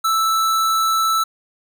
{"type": "tone", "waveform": "square", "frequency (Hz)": 1318.5, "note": "E6", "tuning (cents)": 0, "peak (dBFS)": -16, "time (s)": [0.04, 1.24], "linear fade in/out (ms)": 10, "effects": []}